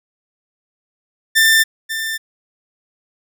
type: tone with echo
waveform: sawtooth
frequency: 1786 Hz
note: A6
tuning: 25 cents sharp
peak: -6 dBFS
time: 1.35-1.64 s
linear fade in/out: 20 ms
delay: 540 ms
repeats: 1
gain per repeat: -11 dB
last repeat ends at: 2.18 s
effects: none